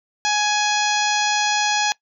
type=harmonic tone; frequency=836 Hz; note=G#5; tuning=11 cents sharp; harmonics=1 / 2 / 3 / 4 / 5 / 6 / 7 / 8; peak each=-21 / -24 / -26 / -27 / -28 / -29 / -29 / -30 dBFS; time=0.25-1.92 s; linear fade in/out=0 ms; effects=noise-tail reverb RT60 0.1 s tail -21 dB re dry